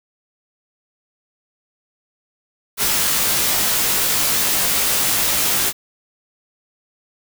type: noise with comb filter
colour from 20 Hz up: white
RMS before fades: -18 dBFS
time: 2.77-5.73 s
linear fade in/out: 50 ms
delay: 18 ms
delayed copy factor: -0.85
effects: none